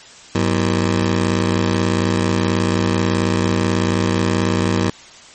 20% pulse ring-modulated tone, 142.6 Hz, C#3, 49 cents sharp, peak -7 dBFS, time 0.35-4.9 s, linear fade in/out 0 ms, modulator 42.1 Hz, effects white hiss -41 dBFS RMS until 5.34 s + MP3 32 kbps

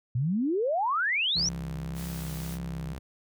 sine exponential sweep, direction up, 114.3 to 5980 Hz, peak -24 dBFS, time 0.15-1.49 s, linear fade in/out 5 ms
sine tone with vibrato, 164.81 Hz, E3, in tune, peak -34 dBFS, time 1.35-2.94 s, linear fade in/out 10 ms, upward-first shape triangle, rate 1.8 Hz, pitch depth 69 cents each way
sawtooth tone with pitch glide, 66.8 to 65.99 Hz, C2 to C2, +36 to +15 cents, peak -33 dBFS, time 1.36-2.99 s, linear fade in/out 10 ms, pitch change -21 cents, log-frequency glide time 2.05-2.32 s
white noise, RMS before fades -44 dBFS, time 1.94-2.59 s, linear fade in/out 50 ms
effects none

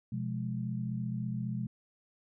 sine chord, F diminished, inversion second, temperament just, 125.72 / 174.61 / 209.5 Hz, Cb3 / F3 / Ab3, +31 / 0 / +15 cents, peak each -35 / -39 / -37 dBFS, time 0.12-1.67 s, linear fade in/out 5 ms, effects none

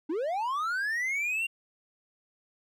triangle linear sweep, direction up, 283.8 to 2796 Hz, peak -26 dBFS, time 0.09-1.47 s, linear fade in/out 10 ms, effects none

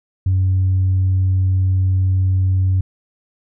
sine tone, 93.8 Hz, F#2, 24 cents sharp, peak -11 dBFS, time 0.26-2.81 s, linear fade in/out 5 ms, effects tanh soft clip ceiling -10 dBFS

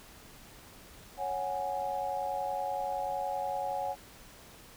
sine chord, C# suspended fourth, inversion none, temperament equal, 554.4 / 740 / 830.6 Hz, C#5 / F#5 / G#5, 0 / 0 / 0 cents, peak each -37 / -35 / -35 dBFS, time 1.17-3.96 s, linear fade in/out 50 ms, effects pink hiss -53 dBFS RMS until 4.76 s

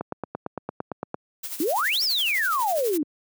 click train, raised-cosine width 1 ms, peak -14 dBFS, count 11, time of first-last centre 0.01-1.144 s, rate 8.82 Hz
blue noise with tremolo, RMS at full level -31 dBFS, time 1.43-2.98 s, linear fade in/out 10 ms, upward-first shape sine, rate 12 Hz, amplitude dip 65%
sine exponential two-way sweep, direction up then down, 280 to 5610 to 280 Hz, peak -21 dBFS, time 1.6-3.03 s, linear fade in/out 2 ms, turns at 2.03 s
effects high-pass 150 Hz 12 dB/octave

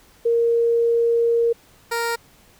sine / 15% pulse tone pair in turn, 466.2 / 466.2 Hz, A#4 / A#4, 0 / 0 cents, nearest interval unison, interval 0 cents, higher neither, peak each -15 dBFS, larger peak neither, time 0.25-1.53 / 1.91-2.16 s, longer first, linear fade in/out 10 ms, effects pink hiss -53 dBFS RMS until 2.59 s

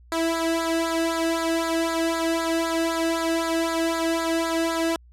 sawtooth tone with flanger, 329.6 Hz, E4, in tune, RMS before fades -24 dBFS, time 0.12-4.96 s, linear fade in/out 0 ms, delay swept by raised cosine 0.34 to 0.93 ms, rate 3.9 Hz, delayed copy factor -0.95, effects added 60 Hz sine -48 dBFS peak until 5.12 s + low-pass 12000 Hz 12 dB/octave

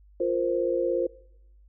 sine chord, F suspended fourth, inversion none, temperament equal, 349.2 / 466.2 / 523.3 Hz, F4 / Bb4 / C5, 0 / 0 / 0 cents, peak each -27 / -29 / -26 dBFS, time 0.2-1.07 s, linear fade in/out 5 ms, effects noise-tail reverb RT60 0.8 s tail -22 dB re dry + added 50 Hz sine -52 dBFS peak until 1.68 s

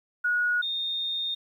sine tone pair in turn, 1454 / 3664 Hz, F#6 / A#7, -31 / -31 cents, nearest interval octave + major third, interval 1600 cents, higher second, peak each -22 / -27 dBFS, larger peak first, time 0.24-0.62 / 0.62-1.35 s, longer second, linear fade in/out 10 ms, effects 10-bit

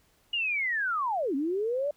sine linear two-way sweep, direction down then up, 2896 to 260 to 598 Hz, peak -26 dBFS, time 0.33-1.91 s, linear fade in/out 5 ms, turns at 1.35 s, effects pink hiss -66 dBFS RMS until 1.96 s

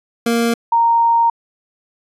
25% pulse / sine tone pair in turn, 233.1 / 928.1 Hz, A#3 / A#5, 0 / -8 cents, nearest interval 2 octaves, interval 2392 cents, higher second, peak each -10 dBFS, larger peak neither, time 0.26-0.54 / 0.72-1.3 s, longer second, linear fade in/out 5 ms, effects resampled to 32000 Hz

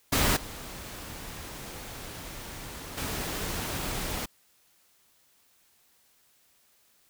pink noise with level steps, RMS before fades -24 / -41 / -33 dBFS, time 0.12-4.26 s, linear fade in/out 10 ms, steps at 0.36 / 2.97 s, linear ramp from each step 10 ms, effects white hiss -65 dBFS RMS until 7.09 s

